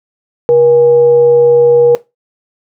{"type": "tone with frequency modulation", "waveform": "sine", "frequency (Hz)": 478.2, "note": "A#4", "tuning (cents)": 44, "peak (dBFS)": -4, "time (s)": [0.49, 1.95], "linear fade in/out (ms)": 0, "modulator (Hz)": 344, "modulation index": 0.21, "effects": ["noise-tail reverb RT60 0.2 s tail -17 dB re dry"]}